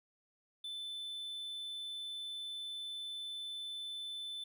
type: tone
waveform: triangle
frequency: 3520 Hz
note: A7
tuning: in tune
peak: -39 dBFS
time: 0.64-4.44 s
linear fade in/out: 5 ms
effects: none